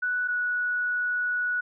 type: tone pair in turn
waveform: sine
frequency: 1480 / 1468.9 Hz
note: F#6 / F#6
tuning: 0 / -13 cents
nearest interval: unison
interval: 13 cents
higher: first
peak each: -24 dBFS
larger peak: neither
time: 0.02-0.28 / 0.28-1.61 s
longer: second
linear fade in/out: 10 ms
effects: none